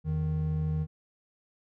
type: tone pair together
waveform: triangle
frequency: 82.43 / 155.6 Hz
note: E2 / D#3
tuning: 0 / 0 cents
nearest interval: major seventh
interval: 1100 cents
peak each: -30 / -26 dBFS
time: 0.04-0.87 s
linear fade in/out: 50 ms
effects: none